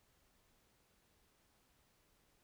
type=silence; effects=pink hiss -74 dBFS RMS until 2.43 s